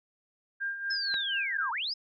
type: tone with tremolo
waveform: sine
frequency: 1600 Hz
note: G6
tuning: 35 cents sharp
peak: -29 dBFS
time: 0.6-1.71 s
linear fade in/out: 20 ms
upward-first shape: sine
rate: 4.2 Hz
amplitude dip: 60%
type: linear two-way sweep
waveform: sine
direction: down then up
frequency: 5290 to 880 to 5290 Hz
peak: -30 dBFS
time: 0.9-1.94 s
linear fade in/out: 10 ms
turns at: 1.71 s
type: click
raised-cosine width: 0.3 ms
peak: -23 dBFS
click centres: 1.142 s
effects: none